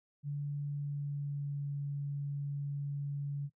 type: tone with pitch glide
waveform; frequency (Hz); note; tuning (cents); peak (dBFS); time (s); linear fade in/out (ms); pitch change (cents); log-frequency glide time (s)
sine; 144.2 to 142.38; D3 to C#3; -31 to +47; -34; 0.23-3.5; 50; -22; 0.66-1.7
effects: noise-tail reverb RT60 0.1 s tail -21 dB re dry